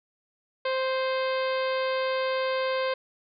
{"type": "harmonic tone with a mistuned harmonic", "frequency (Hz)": 523.3, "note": "C5", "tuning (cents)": 0, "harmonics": [1, 2, 3, 4, 5, 6, 7, 8, 9], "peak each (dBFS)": [-26, -32, -36, -38, -40, -42, -43, -44, -45], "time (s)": [0.65, 2.94], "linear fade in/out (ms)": 5, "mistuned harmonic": 5, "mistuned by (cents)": -30, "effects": []}